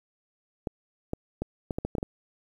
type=clicks; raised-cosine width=2 ms; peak=-16 dBFS; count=9; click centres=0.672 / 1.134 / 1.42 / 1.708 / 1.785 / 1.85 / 1.952 / 1.983 / 2.029 s; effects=9-bit